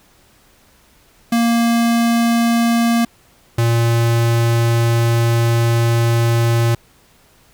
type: tone pair in turn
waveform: square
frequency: 233.1 / 116.55 Hz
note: A#3 / A#2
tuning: 0 / 0 cents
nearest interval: octave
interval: 1200 cents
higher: first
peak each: -13 dBFS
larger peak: neither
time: 1.32-3.05 / 3.58-6.75 s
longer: second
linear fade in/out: 5 ms
effects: pink hiss -52 dBFS RMS until 7.53 s